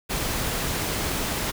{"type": "noise", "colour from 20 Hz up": "pink", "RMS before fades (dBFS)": -27, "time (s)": [0.09, 1.52], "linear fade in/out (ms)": 20, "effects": []}